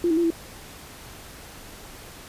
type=tone with pitch steps; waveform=sine; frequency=345.4 / 319.8 / 342.1 / 331.7 Hz; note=F4 / D#4 / F4 / E4; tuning=-19 / +48 / -36 / +11 cents; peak=-18 dBFS; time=0.04-0.304 s; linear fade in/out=2 ms; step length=66 ms; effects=pink hiss -43 dBFS RMS until 2.28 s + resampled to 32000 Hz